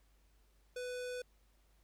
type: tone with low-pass filter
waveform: square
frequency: 496.9 Hz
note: B4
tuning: 11 cents sharp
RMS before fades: -42 dBFS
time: 0.76-1.22 s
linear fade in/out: 5 ms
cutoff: 9900 Hz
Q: 0.89
effects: added 50 Hz sine -67 dBFS peak until 1.83 s + pink hiss -75 dBFS RMS until 1.83 s